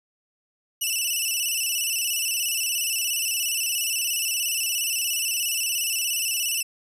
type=tone with vibrato; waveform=10% pulse; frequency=2794 Hz; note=F7; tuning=in tune; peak=-15 dBFS; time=0.81-6.63 s; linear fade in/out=10 ms; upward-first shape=square; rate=17 Hz; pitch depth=79 cents each way; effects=resampled to 32000 Hz